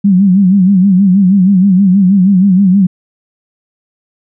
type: tone with vibrato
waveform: sine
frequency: 191 Hz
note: G3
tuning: 45 cents flat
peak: -4 dBFS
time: 0.04-2.87 s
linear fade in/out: 10 ms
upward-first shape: sine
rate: 6.3 Hz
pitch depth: 110 cents each way
effects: none